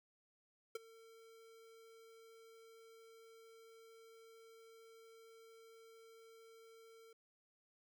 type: tone with ADSR envelope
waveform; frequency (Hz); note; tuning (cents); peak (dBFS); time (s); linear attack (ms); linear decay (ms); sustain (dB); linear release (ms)
square; 452.2; A4; +47; -39; 0.75-7.13; 5; 19; -21; 4
effects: none